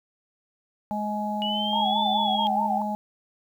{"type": "harmonic tone", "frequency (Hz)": 210, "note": "G#3", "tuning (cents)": 19, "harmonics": [1, 3, 4], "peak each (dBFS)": [-29, -34, -29], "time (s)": [0.91, 2.95], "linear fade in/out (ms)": 0}
{"type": "linear two-way sweep", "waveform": "sine", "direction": "up then down", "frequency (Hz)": [2912, 3520, 3232], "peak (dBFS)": -27, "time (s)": [1.42, 2.47], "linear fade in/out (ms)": 0, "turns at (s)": 2.06}
{"type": "tone with vibrato", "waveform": "sine", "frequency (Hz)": 830.6, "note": "G#5", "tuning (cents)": 0, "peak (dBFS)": -23, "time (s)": [1.73, 2.82], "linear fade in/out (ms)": 2, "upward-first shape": "sine", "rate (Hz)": 4.7, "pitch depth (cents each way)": 170}
{"effects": ["9-bit"]}